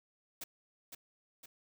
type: noise with echo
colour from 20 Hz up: white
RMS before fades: -43 dBFS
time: 0.41-0.44 s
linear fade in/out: 5 ms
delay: 510 ms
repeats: 2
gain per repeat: -5 dB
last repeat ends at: 1.46 s
effects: none